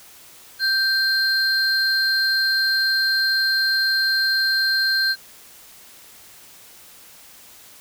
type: tone pair together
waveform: triangle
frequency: 1568 / 4186 Hz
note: G6 / C8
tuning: 0 / 0 cents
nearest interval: octave + perfect fourth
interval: 1700 cents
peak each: -18 / -19 dBFS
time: 0.59-5.16 s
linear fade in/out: 50 ms
effects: white hiss -46 dBFS RMS until 7.8 s